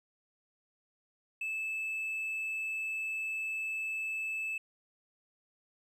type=tone; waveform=triangle; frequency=2620 Hz; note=E7; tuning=11 cents flat; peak=-31 dBFS; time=1.41-4.58 s; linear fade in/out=5 ms; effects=tanh soft clip ceiling -27 dBFS + resampled to 32000 Hz